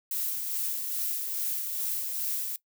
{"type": "noise with tremolo", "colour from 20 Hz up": "violet", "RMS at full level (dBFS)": -30, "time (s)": [0.11, 2.56], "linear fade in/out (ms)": 2, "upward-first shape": "sine", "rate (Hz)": 2.4, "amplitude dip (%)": 35, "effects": ["noise-tail reverb RT60 0.1 s tail -19 dB re dry"]}